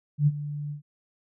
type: tone with ADSR envelope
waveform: sine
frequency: 146.83 Hz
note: D3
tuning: in tune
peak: -15 dBFS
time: 0.18-0.82 s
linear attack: 89 ms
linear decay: 39 ms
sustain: -15 dB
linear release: 110 ms
effects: none